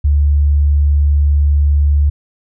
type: tone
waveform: sine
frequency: 72.5 Hz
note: D2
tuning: 22 cents flat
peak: -8 dBFS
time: 0.04-2.1 s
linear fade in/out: 10 ms
effects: none